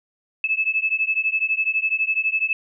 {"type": "beating tone pair", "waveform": "sine", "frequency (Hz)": [2602, 2614], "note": ["E7", "E7"], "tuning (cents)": [-23, -15], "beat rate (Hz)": 12, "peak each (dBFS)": -22, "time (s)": [0.44, 2.53], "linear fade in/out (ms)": 2, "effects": []}